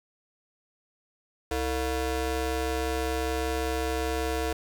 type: ring-modulated tone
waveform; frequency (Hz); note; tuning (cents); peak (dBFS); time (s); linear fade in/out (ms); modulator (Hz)
25% pulse; 258.8; C4; -19; -20; 1.51-4.53; 5; 192
effects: none